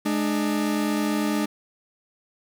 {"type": "tone pair together", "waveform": "40% pulse", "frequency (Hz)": [211, 300], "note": ["G#3", "D4"], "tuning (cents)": [28, 37], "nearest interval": "tritone", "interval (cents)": 609, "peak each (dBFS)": -24, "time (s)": [0.05, 1.46], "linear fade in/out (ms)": 10, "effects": []}